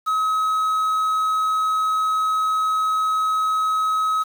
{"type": "tone with quantisation", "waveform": "triangle", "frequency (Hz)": 1277, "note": "D#6", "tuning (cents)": 45, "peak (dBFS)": -16, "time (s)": [0.06, 4.24], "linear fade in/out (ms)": 20, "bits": 7, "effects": []}